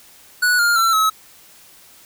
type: tone with pitch steps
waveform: square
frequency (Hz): 1472 / 1408 / 1346.7 / 1288.1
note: F#6 / F6 / E6 / E6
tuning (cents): -9 / +14 / +37 / -40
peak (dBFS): -14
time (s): 0.42-1.1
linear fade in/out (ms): 10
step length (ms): 170
effects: white hiss -47 dBFS RMS until 2.05 s